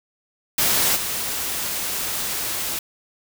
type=noise with level steps; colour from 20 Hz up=white; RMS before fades=-19 / -26 dBFS; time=0.58-2.79 s; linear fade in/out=5 ms; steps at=0.95 s; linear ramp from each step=20 ms; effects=none